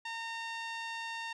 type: tone with low-pass filter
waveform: 5% pulse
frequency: 915 Hz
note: A#5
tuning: 32 cents flat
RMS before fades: -40 dBFS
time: 0.05-1.33 s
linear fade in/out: 5 ms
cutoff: 2700 Hz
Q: 0.78
effects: none